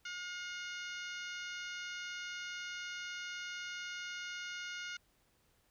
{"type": "harmonic tone with a mistuned harmonic", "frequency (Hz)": 716, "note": "F5", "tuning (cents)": 43, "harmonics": [2, 3, 4, 5, 6, 7, 8, 9], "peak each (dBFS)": [-44, -48, -48, -53, -55, -57, -56, -55], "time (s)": [0.05, 4.97], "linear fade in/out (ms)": 5, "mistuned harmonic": 9, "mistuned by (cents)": -16, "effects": ["pink hiss -73 dBFS RMS until 5.7 s"]}